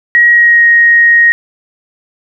sine tone with pitch glide, 1900 to 1874.9 Hz, A#6 to A#6, +33 to +9 cents, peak -3 dBFS, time 0.15-1.32 s, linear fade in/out 0 ms, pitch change -24 cents, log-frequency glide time 0.3-0.65 s, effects none

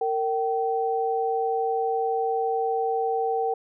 sine tone pair together, 458.4 / 770.2 Hz, A#4 / G5, -29 / -31 cents, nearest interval major sixth, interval 898 cents, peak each -25 dBFS, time 0.01-3.54 s, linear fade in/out 5 ms, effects none

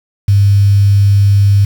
sine tone with quantisation, 100 Hz, G2, 35 cents sharp, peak -5 dBFS, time 0.28-1.65 s, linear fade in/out 5 ms, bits 5, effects none

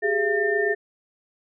sine tone cluster, 389.1 / 416.7 / 679 / 1802 Hz, G4 / G#4 / F5 / A6, -13 / +6 / -49 / +41 cents, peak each -27 / -23 / -30 / -24 dBFS, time 0.02-0.75 s, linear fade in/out 20 ms, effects none

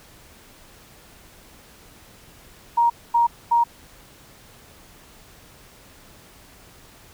sine tone bursts, 940 Hz, A#5, 14 cents sharp, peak -14 dBFS, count 3, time 2.77-3.64 s, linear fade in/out 10 ms, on 130 ms, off 240 ms, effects pink hiss -49 dBFS RMS until 7.13 s

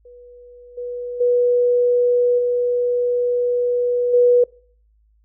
sine tone with level steps, 488.3 Hz, B4, 20 cents flat, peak -40 / -25 / -13 / -16 / -10 dBFS, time 0.05-4.44 s, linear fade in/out 5 ms, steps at 0.77 / 1.2 / 2.38 / 4.13 s, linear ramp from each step 10 ms, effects noise-tail reverb RT60 0.5 s tail -24 dB re dry + added 53 Hz sine -55 dBFS peak until 5.24 s

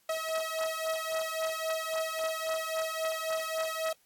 sawtooth beating tone pair, 640 / 643.7 Hz, D#5 / E5, +49 / -41 cents, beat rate 3.7 Hz, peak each -30 dBFS, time 0.09-3.93 s, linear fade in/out 5 ms, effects white hiss -68 dBFS RMS until 4.05 s + AAC 64 kbps

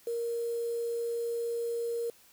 sine tone with quantisation, 468.1 Hz, A#4, 7 cents sharp, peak -30 dBFS, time 0.07-2.1 s, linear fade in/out 2 ms, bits 8, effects white hiss -60 dBFS RMS until 2.32 s

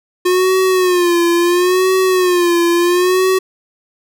square tone with vibrato, 358.8 Hz, F4, 47 cents sharp, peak -11 dBFS, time 0.25-3.39 s, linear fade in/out 10 ms, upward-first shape sine, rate 0.73 Hz, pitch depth 83 cents each way, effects none

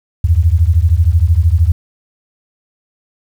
sine beating tone pair, 77.78 / 90.78 Hz, D#2 / F#2, 0 / -32 cents, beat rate 13 Hz, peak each -10 / -11 dBFS, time 0.24-1.72 s, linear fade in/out 5 ms, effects 7-bit

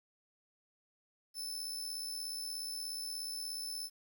sawtooth tone with amplitude modulation, 5270 Hz, E8, 1 cent flat, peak -34 dBFS, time 1.34-3.9 s, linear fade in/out 50 ms, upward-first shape sine, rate 76.8 Hz, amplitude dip 50%, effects 11-bit

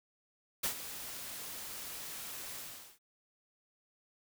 white noise with ADSR envelope, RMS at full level -32 dBFS, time 0.63-2.99 s, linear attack 12 ms, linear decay 95 ms, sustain -12 dB, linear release 420 ms, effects none

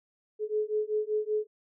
sine beating tone pair, 424.1 / 429.3 Hz, G#4 / A4, +36 / -43 cents, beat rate 5.2 Hz, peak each -30 dBFS, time 0.39-1.47 s, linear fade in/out 50 ms, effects none

